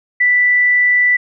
sine tone, 1975.5 Hz, B6, in tune, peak -9 dBFS, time 0.2-1.17 s, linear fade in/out 10 ms, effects none

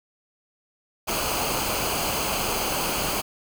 pink noise with comb filter, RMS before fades -26 dBFS, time 1.07-3.22 s, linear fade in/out 20 ms, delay 0.54 ms, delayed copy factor -0.6, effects none

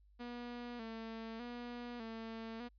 sawtooth tone with vibrato, 233.1 Hz, A#3, in tune, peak -40 dBFS, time 0.19-2.69 s, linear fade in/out 20 ms, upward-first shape square, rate 0.83 Hz, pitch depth 61 cents each way, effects added 50 Hz sine -63 dBFS peak until 2.78 s + resampled to 11025 Hz

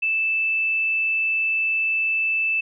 sine tone, 2637 Hz, E7, in tune, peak -19 dBFS, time 0.02-2.61 s, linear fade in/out 10 ms, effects none

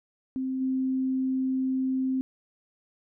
sine tone with level steps, 261.6 Hz, C4, in tune, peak -27 / -24 dBFS, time 0.36-2.21 s, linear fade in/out 0 ms, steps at 0.6 s, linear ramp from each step 20 ms, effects none

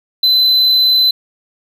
triangle tone, 4034 Hz, B7, 36 cents sharp, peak -7 dBFS, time 0.23-1.11 s, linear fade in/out 5 ms, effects none

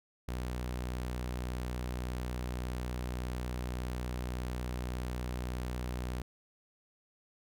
sawtooth tone, 61.74 Hz, B1, in tune, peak -31 dBFS, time 0.28-6.22 s, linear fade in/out 5 ms, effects none

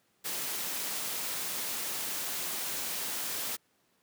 white noise, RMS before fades -35 dBFS, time 0.24-3.57 s, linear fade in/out 20 ms, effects pink hiss -71 dBFS RMS until 4.02 s + high-pass 150 Hz 12 dB/octave

